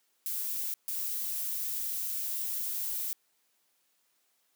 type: noise bursts at uneven times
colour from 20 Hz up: violet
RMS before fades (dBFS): -34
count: 2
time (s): 0.26-0.74 / 0.88-3.13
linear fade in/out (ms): 0
effects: white hiss -73 dBFS RMS until 4.55 s + high-pass 200 Hz 12 dB/octave